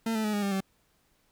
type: tone with pitch steps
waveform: 40% pulse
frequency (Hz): 225.9 / 218.8 / 212 / 205.4 / 198.94 / 192.72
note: A3 / A3 / G#3 / G#3 / G3 / G3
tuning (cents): +46 / -9 / +36 / -19 / +26 / -29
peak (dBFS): -26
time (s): 0.06-0.606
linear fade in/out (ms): 5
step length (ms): 91
effects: pink hiss -69 dBFS RMS until 1.31 s